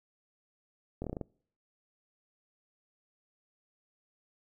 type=slowing click train; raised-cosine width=2 ms; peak=-23 dBFS; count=7; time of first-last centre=1.02-1.213 s; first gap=22 ms; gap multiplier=1.15; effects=noise-tail reverb RT60 0.6 s tail -26 dB re dry